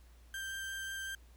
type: tone with vibrato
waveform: 35% pulse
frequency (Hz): 1575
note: G6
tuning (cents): +8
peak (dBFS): -37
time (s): 0.34-1.15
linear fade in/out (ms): 2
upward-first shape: triangle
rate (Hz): 5.4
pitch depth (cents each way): 9
effects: added 59 Hz sine -56 dBFS peak until 1.36 s + pink hiss -67 dBFS RMS until 1.36 s